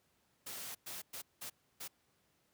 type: noise bursts at uneven times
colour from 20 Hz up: white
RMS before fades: -45 dBFS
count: 5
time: 0.46-0.75 / 0.86-1.02 / 1.13-1.22 / 1.41-1.5 / 1.8-1.88 s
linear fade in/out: 10 ms
effects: pink hiss -75 dBFS RMS until 2.53 s + high-pass 80 Hz 12 dB/octave